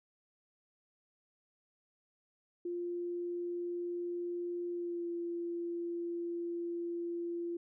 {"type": "tone with pitch glide", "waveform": "sine", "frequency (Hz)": [349.2, 343], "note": ["F4", "F4"], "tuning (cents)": [0, -31], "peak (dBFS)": -35, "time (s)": [2.65, 7.57], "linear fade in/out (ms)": 5, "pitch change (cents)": -31, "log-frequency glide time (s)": [4.71, 5.08], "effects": []}